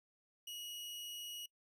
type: tone with amplitude modulation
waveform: sawtooth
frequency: 2900 Hz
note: F#7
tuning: 35 cents flat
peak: -40 dBFS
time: 0.47-1.46 s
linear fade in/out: 5 ms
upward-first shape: sine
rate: 234 Hz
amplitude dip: 35%
effects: noise-tail reverb RT60 0.1 s tail -23 dB re dry